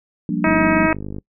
sine chord, G minor seventh, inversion third, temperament equal, 174.61 / 196 / 233.1 / 293.7 Hz, F3 / G3 / Bb3 / D4, 0 / 0 / 0 / 0 cents, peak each -24 dBFS, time 0.29-0.86 s, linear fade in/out 2 ms
harmonic tone, 317.9 Hz, D#4, 37 cents sharp, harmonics 1 / 2 / 3 / 4 / 5 / 6 / 7 / 8, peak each -18 / -21 / -23 / -24 / -25 / -26 / -26 / -27 dBFS, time 0.44-0.93 s, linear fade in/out 2 ms
click train, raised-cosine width 3 ms, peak -17 dBFS, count 37, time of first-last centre 0.47-1.184 s, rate 50.4 Hz
effects noise-tail reverb RT60 0.1 s tail -23 dB re dry

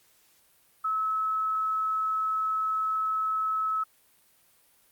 sine tone, 1295 Hz, E6, 31 cents flat, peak -25 dBFS, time 0.84-3.84 s, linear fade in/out 10 ms, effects white hiss -63 dBFS RMS until 4.91 s + Opus 48 kbps

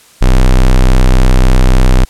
square tone, 31.78 Hz, C1, 50 cents flat, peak -4 dBFS, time 0.21-2.05 s, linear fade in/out 10 ms, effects white hiss -42 dBFS RMS until 2.09 s + low-pass 11000 Hz 12 dB/octave

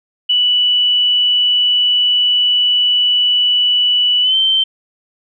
sine tone with pitch glide, 2960 to 3111 Hz, F#7 to G7, 0 to -14 cents, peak -10 dBFS, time 0.29-4.64 s, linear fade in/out 10 ms, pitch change +86 cents, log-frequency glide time 4.22-4.36 s, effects none

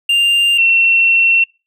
triangle / sine tone pair in turn, 2794 / 2713 Hz, F7 / E7, 0 / +49 cents, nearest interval minor second, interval 51 cents, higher first, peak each -8 dBFS, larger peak neither, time 0.09-0.58 / 0.58-1.44 s, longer second, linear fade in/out 5 ms, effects noise-tail reverb RT60 0.3 s tail -25 dB re dry

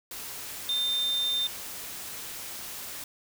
sine tone in noise, 3600 Hz, A7, 39 cents sharp, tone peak -25 dBFS, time 0.69-1.47 s, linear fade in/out 2 ms, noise white, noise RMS -39 dBFS, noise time 0.11-3.04 s, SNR +11 dB, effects none

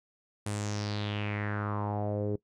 sawtooth tone with low-pass filter sweep, 103.83 Hz, G#2, in tune, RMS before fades -33 dBFS, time 0.46-2.36 s, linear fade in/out 5 ms, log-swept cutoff 9600 to 400 Hz, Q 4.2, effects noise-tail reverb RT60 0.1 s tail -21 dB re dry

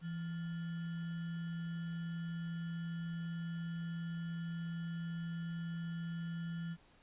sine tone with sample-and-hold, 167.3 Hz, E3, 26 cents sharp, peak -38 dBFS, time 0.01-6.77 s, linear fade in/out 50 ms, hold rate 1575 Hz, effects pink hiss -66 dBFS RMS until 7.02 s + resampled to 8000 Hz

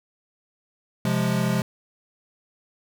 square chord, F minor, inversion second, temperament equal, 130.81 / 174.61 / 207.7 Hz, C3 / F3 / Ab3, 0 / 0 / 0 cents, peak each -26 dBFS, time 1.05-1.62 s, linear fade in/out 2 ms, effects none

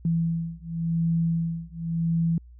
sine beating tone pair, 165.6 / 166.51 Hz, E3 / E3, +8 / +18 cents, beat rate 0.91 Hz, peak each -26 dBFS, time 0.05-2.38 s, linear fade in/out 2 ms, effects added 60 Hz sine -45 dBFS peak until 2.59 s

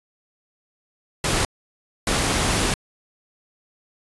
pink noise bursts at uneven times, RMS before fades -21 dBFS, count 2, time 1.24-1.45 / 2.07-2.74 s, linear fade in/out 2 ms, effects resampled to 24000 Hz

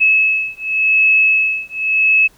sine beating tone pair, 2588 / 2588.89 Hz, E7 / E7, -32 / -32 cents, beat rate 0.89 Hz, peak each -14 dBFS, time 0-2.28 s, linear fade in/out 20 ms, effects pink hiss -51 dBFS RMS until 2.37 s

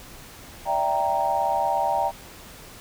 sine chord, E half-diminished seventh, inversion third, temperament equal with one note detuned, 587.3 / 664.2 / 784 / 932.3 Hz, D5 / E5 / G5 / Bb5, 0 / +13 / 0 / 0 cents, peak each -29 / -28 / -24 / -25 dBFS, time 0.65-2.12 s, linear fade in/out 50 ms, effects pink hiss -44 dBFS RMS until 2.8 s

